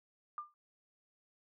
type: tone with exponential decay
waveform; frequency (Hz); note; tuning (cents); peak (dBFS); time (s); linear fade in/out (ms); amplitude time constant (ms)
sine; 1197; D6; +33; -35; 0.38-0.54; 1; 33
effects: none